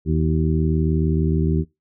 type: harmonic tone with a mistuned harmonic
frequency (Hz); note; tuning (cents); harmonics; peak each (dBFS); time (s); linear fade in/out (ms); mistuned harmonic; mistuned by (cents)
79.5; D#2; +38; 1 / 2 / 3 / 4 / 5; -21 / -20 / -26 / -27 / -27; 0.05-1.65; 50; 5; -56
effects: noise-tail reverb RT60 0.2 s tail -20 dB re dry